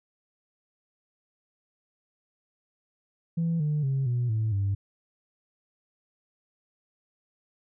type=tone with pitch steps; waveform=sine; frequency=166.5 / 150.06 / 135.24 / 121.89 / 109.85 / 99 Hz; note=E3 / D3 / C#3 / B2 / A2 / G2; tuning=+18 / +38 / -42 / -22 / -2 / +18 cents; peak=-22 dBFS; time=3.37-4.75 s; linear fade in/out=10 ms; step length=230 ms; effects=tanh soft clip ceiling -21 dBFS